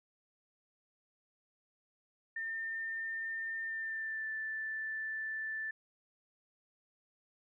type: tone with pitch glide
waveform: sine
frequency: 1806 to 1761.7 Hz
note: A6 to A6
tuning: +45 to +2 cents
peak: -36 dBFS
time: 2.36-5.71 s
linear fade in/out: 5 ms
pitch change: -43 cents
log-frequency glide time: 3.67-4.27 s
effects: none